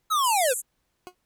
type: linear sweep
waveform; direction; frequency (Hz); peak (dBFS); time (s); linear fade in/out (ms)
square; down; 1318.5 to 466.2; -21; 0.1-0.54; 20
type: band-pass noise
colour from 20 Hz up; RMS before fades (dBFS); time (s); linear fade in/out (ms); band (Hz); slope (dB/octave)
pink; -31; 0.23-0.62; 20; 7000 to 12000; 96
type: tone with exponential decay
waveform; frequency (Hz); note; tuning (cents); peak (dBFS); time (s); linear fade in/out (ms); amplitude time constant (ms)
20% pulse; 362.6; F#4; -35; -29; 1.07-1.15; 0; 16
effects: pink hiss -74 dBFS RMS until 1.25 s